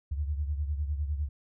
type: beating tone pair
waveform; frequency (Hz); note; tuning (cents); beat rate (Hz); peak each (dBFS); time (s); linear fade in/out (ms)
sine; 71.9 / 81.8; D2 / E2; -36 / -13; 9.9; -29 / -36; 0.11-1.29; 10
effects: none